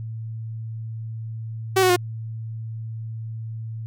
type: tone with pitch steps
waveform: sawtooth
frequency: 381.3 / 369 / 357 Hz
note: G4 / F#4 / F4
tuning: -48 / -5 / +38 cents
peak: -11 dBFS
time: 1.76-1.964 s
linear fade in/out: 10 ms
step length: 68 ms
effects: added 112 Hz sine -29 dBFS peak until 3.86 s